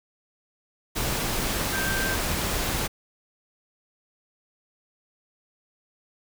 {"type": "tone in noise", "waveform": "sine", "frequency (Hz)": 1568, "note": "G6", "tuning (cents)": 0, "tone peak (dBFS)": -28, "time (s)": [1.72, 2.16], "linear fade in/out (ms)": 20, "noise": "pink", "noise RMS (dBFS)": -27, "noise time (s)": [0.95, 2.88], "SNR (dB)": -4, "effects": []}